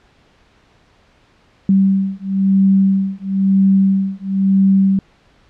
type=beating tone pair; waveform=sine; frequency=193.2 / 194.2 Hz; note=G3 / G3; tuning=-25 / -16 cents; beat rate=1 Hz; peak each=-14 dBFS; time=1.69-4.99 s; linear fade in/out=2 ms; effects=pink hiss -53 dBFS RMS until 5.49 s + low-pass 4000 Hz 12 dB/octave